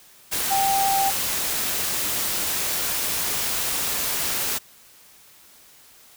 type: tone in noise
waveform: sine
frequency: 784 Hz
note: G5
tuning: in tune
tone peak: -19 dBFS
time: 0.5-1.11 s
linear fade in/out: 20 ms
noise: white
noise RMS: -25 dBFS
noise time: 0.31-4.59 s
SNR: +3 dB
effects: white hiss -51 dBFS RMS until 6.16 s